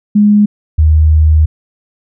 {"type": "tone pair in turn", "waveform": "sine", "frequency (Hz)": [207.7, 77.8], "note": ["G#3", "D#2"], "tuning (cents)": [0, 0], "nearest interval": "octave + perfect fourth", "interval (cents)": 1700, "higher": "first", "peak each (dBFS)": -4, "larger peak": "neither", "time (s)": [[0.15, 0.46], [0.78, 1.46]], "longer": "second", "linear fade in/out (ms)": 10, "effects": []}